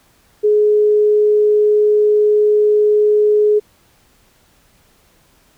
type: tone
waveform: sine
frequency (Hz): 420.8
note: G#4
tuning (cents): +23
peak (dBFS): -9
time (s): 0.43-3.6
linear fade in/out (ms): 20
effects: pink hiss -54 dBFS RMS until 5.57 s